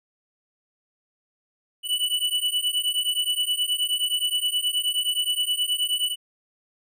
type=beating tone pair; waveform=square; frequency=2960 / 2969.5 Hz; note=F#7 / F#7; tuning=0 / +6 cents; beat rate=9.5 Hz; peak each=-26 dBFS; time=1.83-6.16 s; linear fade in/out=50 ms; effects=none